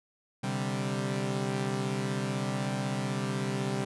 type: chord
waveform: sawtooth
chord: C suspended second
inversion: none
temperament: equal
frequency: 130.81 / 146.83 / 196 Hz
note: C3 / D3 / G3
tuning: 0 / 0 / 0 cents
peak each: -29 / -33 / -29 dBFS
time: 0.43-3.85 s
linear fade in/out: 10 ms
effects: resampled to 24000 Hz